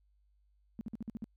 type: tone bursts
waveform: sine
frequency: 222.7 Hz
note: A3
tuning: 21 cents sharp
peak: -36 dBFS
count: 7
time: 0.79-1.242 s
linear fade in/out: 0 ms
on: 20 ms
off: 52 ms
effects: added 50 Hz sine -67 dBFS peak until 1.36 s